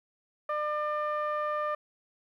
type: tone with low-pass filter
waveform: sawtooth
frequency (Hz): 600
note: D5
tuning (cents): +37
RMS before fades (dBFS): -31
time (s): 0.49-1.75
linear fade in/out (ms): 5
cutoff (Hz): 1400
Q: 3.6
effects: 11-bit